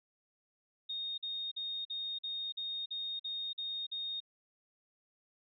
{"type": "tone bursts", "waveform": "sine", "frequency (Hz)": 3702, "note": "A#7", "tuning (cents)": -13, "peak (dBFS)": -36, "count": 10, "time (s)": [0.89, 4.204], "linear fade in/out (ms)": 10, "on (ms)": 290, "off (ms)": 46, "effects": []}